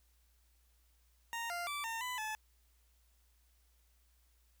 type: tone with pitch steps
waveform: 20% pulse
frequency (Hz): 928 / 697 / 1163 / 910 / 999 / 865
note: A#5 / F5 / D6 / A#5 / B5 / A5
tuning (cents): -8 / -4 / -17 / -42 / +20 / -30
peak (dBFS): -33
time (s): 1.33-2.35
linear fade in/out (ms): 0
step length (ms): 170
effects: added 59 Hz sine -68 dBFS peak until 4.6 s + white hiss -75 dBFS RMS until 4.6 s